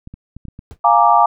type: clicks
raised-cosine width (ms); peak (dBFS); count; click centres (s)
5; -21; 6; 0.074 / 0.14 / 0.366 / 0.453 / 0.484 / 0.591
type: noise with exponential decay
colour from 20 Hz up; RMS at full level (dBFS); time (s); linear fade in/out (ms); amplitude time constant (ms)
brown; -28; 0.71-0.79; 0; 16
type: chord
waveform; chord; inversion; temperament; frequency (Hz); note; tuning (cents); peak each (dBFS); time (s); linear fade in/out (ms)
sine; Bb dominant seventh; second; equal; 698.5 / 830.6 / 932.3 / 1174.7; F5 / Ab5 / Bb5 / D6; 0 / 0 / 0 / 0; -14; 0.84-1.26; 5
effects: none